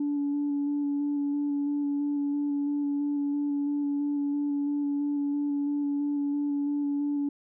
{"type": "tone with vibrato", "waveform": "sine", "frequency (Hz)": 287.4, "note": "D4", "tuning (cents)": -37, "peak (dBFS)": -24, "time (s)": [0, 7.29], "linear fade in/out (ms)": 5, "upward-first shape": "square", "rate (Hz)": 3, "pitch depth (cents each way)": 12, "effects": ["tanh soft clip ceiling -22 dBFS"]}